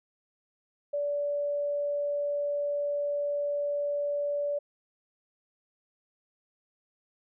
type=tone; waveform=sine; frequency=578 Hz; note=D5; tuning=28 cents flat; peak=-27 dBFS; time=0.93-4.59 s; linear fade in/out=10 ms; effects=none